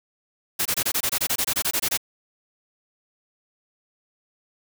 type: noise bursts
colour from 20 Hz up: white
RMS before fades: -23 dBFS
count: 16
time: 0.59-1.975 s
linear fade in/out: 10 ms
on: 65 ms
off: 23 ms
effects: none